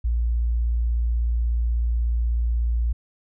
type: tone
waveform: sine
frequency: 58.2 Hz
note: A#1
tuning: 2 cents flat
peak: -19 dBFS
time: 0.04-2.93 s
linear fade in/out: 10 ms
effects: none